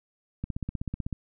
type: click train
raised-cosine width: 5 ms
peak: -19 dBFS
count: 12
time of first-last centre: 0.44-1.127 s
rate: 16 Hz
effects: none